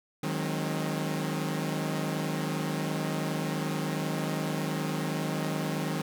sawtooth chord, Ab dominant seventh, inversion second, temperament equal with one note detuned, 155.56 / 185 / 207.7 / 267.7 Hz, Eb3 / Gb3 / Ab3 / C4, 0 / 0 / 0 / +40 cents, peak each -28 / -32 / -33 / -32 dBFS, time 0.23-6.02 s, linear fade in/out 5 ms, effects none

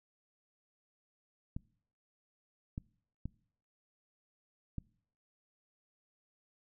clicks, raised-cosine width 5 ms, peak -26 dBFS, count 4, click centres 1.565 / 2.779 / 3.256 / 4.783 s, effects noise-tail reverb RT60 0.6 s tail -24 dB re dry

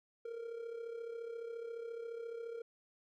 triangle tone with amplitude modulation, 463.4 Hz, A#4, 10 cents flat, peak -37 dBFS, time 0.25-2.62 s, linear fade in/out 5 ms, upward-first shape sine, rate 34.4 Hz, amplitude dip 60%, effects none

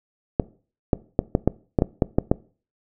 clicks, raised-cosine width 2 ms, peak -3 dBFS, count 10, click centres 0.398 / 0.932 / 1.191 / 1.351 / 1.476 / 1.788 / 1.821 / 2.022 / 2.185 / 2.315 s, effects noise-tail reverb RT60 0.4 s tail -21 dB re dry

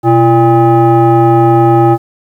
sine tone with frequency modulation, 341 Hz, F4, 41 cents flat, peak -3 dBFS, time 0.03-1.98 s, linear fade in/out 50 ms, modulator 465 Hz, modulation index 1.2, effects tanh soft clip ceiling 0 dBFS + 7-bit

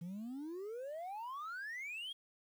sine exponential sweep, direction up, 164.8 to 3322 Hz, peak -39 dBFS, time 0.01-2.13 s, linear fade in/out 10 ms, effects tanh soft clip ceiling -41 dBFS + 11-bit

